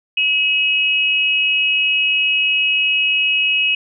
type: tone pair together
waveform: sine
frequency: 2560 / 2903 Hz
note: D#7 / F#7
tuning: +49 / -34 cents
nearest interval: major second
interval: 217 cents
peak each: -15 / -18 dBFS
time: 0.17-3.75 s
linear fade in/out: 5 ms
effects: none